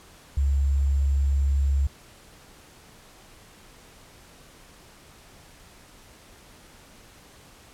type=tone with sample-and-hold; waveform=sine; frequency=69.3 Hz; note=C#2; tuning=in tune; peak=-19 dBFS; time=0.37-1.87 s; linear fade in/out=5 ms; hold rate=7350 Hz; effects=pink hiss -51 dBFS RMS until 7.73 s + low-pass 12000 Hz 12 dB/octave